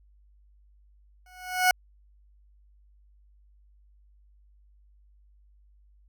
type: tone with exponential growth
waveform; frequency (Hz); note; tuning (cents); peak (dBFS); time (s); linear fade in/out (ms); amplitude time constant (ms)
20% pulse; 734; F#5; -14; -11; 1.26-1.71; 2; 97
effects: added 50 Hz sine -56 dBFS peak until 6.08 s